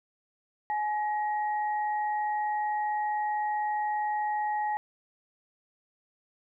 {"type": "tone pair together", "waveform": "sine", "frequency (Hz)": [844, 1891.4], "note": ["G#5", "A#6"], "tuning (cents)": [28, 25], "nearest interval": "octave + major second", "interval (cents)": 1397, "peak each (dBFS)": [-27, -38], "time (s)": [0.7, 4.77], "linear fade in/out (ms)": 0, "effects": []}